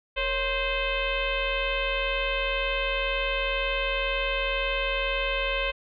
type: tone with frequency modulation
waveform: sine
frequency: 1568 Hz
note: G6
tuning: in tune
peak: -24 dBFS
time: 0.16-5.72 s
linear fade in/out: 20 ms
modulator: 509 Hz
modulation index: 3.1
effects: none